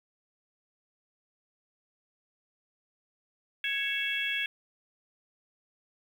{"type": "harmonic tone with a mistuned harmonic", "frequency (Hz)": 554.4, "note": "C#5", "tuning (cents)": 0, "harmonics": [3, 4, 5, 6], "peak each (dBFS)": [-34, -34, -34, -34], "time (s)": [3.64, 4.46], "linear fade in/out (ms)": 2, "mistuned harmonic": 5, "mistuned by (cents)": -65, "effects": ["9-bit"]}